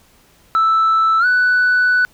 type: tone with pitch glide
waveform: sine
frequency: 1318.5 to 1488.5 Hz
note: E6 to F#6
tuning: 0 to +10 cents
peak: -9 dBFS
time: 0.55-2.05 s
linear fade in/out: 0 ms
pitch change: +210 cents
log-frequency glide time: 1.19-1.26 s
effects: tanh soft clip ceiling -9 dBFS + pink hiss -52 dBFS RMS until 2.13 s